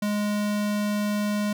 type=tone; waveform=square; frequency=207.7 Hz; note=G#3; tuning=in tune; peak=-24 dBFS; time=0.02-1.53 s; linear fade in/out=5 ms; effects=none